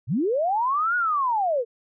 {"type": "linear two-way sweep", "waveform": "sine", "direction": "up then down", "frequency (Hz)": [92.5, 1469, 442], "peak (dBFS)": -20, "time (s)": [0.07, 1.65], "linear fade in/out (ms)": 50, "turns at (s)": 0.96, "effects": []}